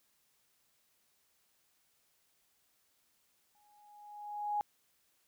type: tone with exponential growth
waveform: sine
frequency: 830.6 Hz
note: G#5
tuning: in tune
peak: -29 dBFS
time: 3.55-4.61 s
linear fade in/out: 0 ms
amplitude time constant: 230 ms
effects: white hiss -74 dBFS RMS until 5.27 s